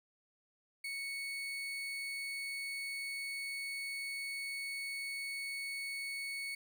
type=tone; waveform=35% pulse; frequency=2217 Hz; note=C#7; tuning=in tune; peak=-37 dBFS; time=0.84-6.55 s; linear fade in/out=5 ms; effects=none